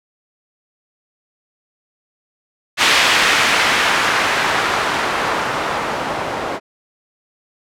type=noise with low-pass filter sweep; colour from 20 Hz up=blue; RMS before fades=-17 dBFS; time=2.77-6.6 s; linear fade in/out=50 ms; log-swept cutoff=2500 to 730 Hz; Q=0.91; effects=none